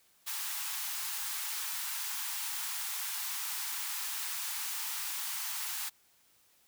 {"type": "high-pass noise", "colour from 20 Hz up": "white", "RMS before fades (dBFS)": -37, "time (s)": [0.26, 5.9], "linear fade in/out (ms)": 20, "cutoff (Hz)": 790, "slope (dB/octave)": 96, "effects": ["white hiss -67 dBFS RMS until 6.67 s"]}